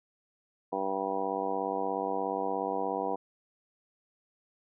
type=harmonic tone; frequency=96.9 Hz; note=G2; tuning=20 cents flat; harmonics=2 / 3 / 4 / 5 / 6 / 7 / 8 / 9 / 10; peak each=-44 / -39 / -39 / -35 / -44 / -37 / -35 / -44 / -37 dBFS; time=0.72-3.16 s; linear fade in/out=10 ms; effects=none